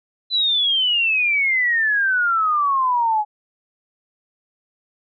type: exponential sweep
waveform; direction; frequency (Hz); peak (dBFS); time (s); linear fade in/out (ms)
sine; down; 4036 to 830.6; -15; 0.3-3.25; 50
effects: MP3 32 kbps